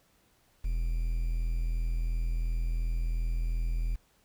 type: tone with quantisation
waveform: triangle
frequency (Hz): 41.41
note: E1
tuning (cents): +9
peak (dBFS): -25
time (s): 0.64-3.96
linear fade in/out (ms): 10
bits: 9
effects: pink hiss -67 dBFS RMS until 4.24 s